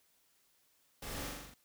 pink noise with echo, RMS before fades -45 dBFS, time 1.02-1.29 s, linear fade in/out 5 ms, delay 42 ms, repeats 6, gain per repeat -2 dB, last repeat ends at 1.542 s, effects white hiss -72 dBFS RMS until 1.64 s

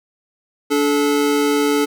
square tone pair together, 289.2 / 433.3 Hz, D4 / A4, -27 / -27 cents, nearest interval perfect fifth, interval 700 cents, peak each -18 dBFS, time 0.7-1.86 s, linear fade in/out 20 ms, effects none

